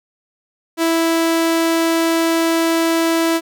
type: tone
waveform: sawtooth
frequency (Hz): 329.6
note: E4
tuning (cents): 0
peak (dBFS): -10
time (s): 0.77-3.41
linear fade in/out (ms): 50
effects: none